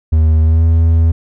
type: tone with pitch glide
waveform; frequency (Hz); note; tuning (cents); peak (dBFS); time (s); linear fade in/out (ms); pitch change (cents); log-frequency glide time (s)
triangle; 79 to 81.98; D#2 to E2; +27 to -9; -5; 0.12-1.12; 10; +64; 0.42-0.63
effects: none